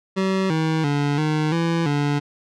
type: tone with pitch steps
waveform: 25% pulse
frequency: 190.8 / 159.2 / 144.1 / 153.9 / 167.1 / 144.8 Hz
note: G3 / D#3 / D3 / D#3 / E3 / D3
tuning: -47 / +40 / -33 / -19 / +24 / -24 cents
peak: -15 dBFS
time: 0.16-2.2 s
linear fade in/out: 20 ms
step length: 340 ms
effects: low-pass 5000 Hz 12 dB/octave